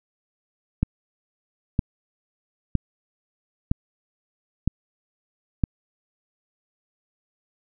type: click train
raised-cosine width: 5 ms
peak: -7 dBFS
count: 6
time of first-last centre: 0.83-5.638 s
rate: 1.04 Hz
effects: none